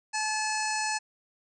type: harmonic tone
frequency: 862 Hz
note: A5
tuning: 36 cents flat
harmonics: 1 / 2 / 3 / 5 / 6 / 7 / 8 / 9 / 10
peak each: -31 / -34 / -36 / -38 / -39 / -39 / -40 / -41 / -41 dBFS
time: 0.13-0.99 s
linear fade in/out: 20 ms
effects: none